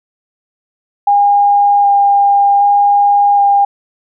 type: tone with vibrato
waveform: sine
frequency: 808 Hz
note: G#5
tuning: 48 cents flat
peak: -6 dBFS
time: 1.07-3.65 s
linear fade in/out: 5 ms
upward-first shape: square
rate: 0.65 Hz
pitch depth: 8 cents each way
effects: none